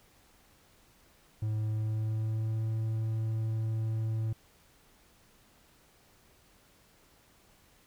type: tone with pitch glide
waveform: triangle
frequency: 108.1 to 110.88 Hz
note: A2 to A2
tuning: -30 to +14 cents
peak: -27 dBFS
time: 1.42-4.33 s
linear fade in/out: 5 ms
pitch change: +44 cents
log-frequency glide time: 1.6-2.66 s
effects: pink hiss -63 dBFS RMS until 7.86 s